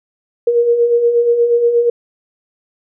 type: beating tone pair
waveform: sine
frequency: 466.2 / 474.6 Hz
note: A#4 / A#4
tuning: 0 / +31 cents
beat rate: 8.4 Hz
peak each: -19 / -10 dBFS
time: 0.47-1.9 s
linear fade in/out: 5 ms
effects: none